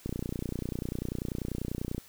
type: click train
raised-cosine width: 3 ms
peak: -20 dBFS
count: 59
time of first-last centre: 0.06-1.981 s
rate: 30.2 Hz
effects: white hiss -55 dBFS RMS until 2.08 s